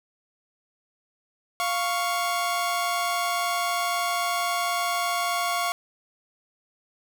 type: tone pair together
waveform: sawtooth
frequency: 698.4 / 1108.7 Hz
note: F5 / C#6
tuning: 0 / 0 cents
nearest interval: minor sixth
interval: 800 cents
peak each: -23 dBFS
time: 1.6-5.72 s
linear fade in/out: 0 ms
effects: none